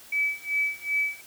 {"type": "tone with tremolo", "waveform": "sine", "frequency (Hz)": 2295, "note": "D7", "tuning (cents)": -40, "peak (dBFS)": -21, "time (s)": [0.12, 1.21], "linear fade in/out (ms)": 5, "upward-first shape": "sine", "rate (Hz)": 2.6, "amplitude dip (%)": 95, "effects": ["white hiss -49 dBFS RMS until 1.26 s"]}